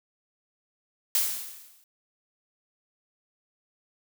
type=noise with exponential decay; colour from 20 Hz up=blue; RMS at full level=-22 dBFS; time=1.15-1.84 s; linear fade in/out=1 ms; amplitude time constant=150 ms; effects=none